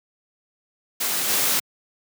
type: noise with level steps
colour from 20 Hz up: white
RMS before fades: -24 / -21 dBFS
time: 1-1.6 s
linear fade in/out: 10 ms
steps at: 1.28 s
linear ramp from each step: 20 ms
effects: high-pass 150 Hz 12 dB/octave